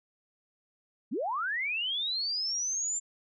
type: linear sweep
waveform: sine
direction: up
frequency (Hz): 174.61 to 7320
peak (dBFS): -29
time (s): 1.11-3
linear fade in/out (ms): 20
effects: none